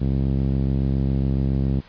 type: tone with low-pass filter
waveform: 5% pulse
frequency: 67.2 Hz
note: C2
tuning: 47 cents sharp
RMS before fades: -21 dBFS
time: 0-1.81 s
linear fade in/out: 20 ms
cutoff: 170 Hz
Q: 1
effects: pink hiss -49 dBFS RMS until 1.88 s + resampled to 11025 Hz